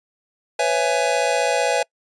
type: chord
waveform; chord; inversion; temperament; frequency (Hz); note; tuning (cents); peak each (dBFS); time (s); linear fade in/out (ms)
square; C# minor seventh; third; just; 498.9 / 554.4 / 665.2 / 831.5; B4 / C#5 / E5 / G#5; +17 / 0 / +16 / +2; -24; 0.59-1.83; 5
effects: noise-tail reverb RT60 0.1 s tail -26 dB re dry + resampled to 22050 Hz